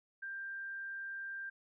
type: tone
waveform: sine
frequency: 1585 Hz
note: G6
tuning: 19 cents sharp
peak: -40 dBFS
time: 0.22-1.5 s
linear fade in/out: 10 ms
effects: none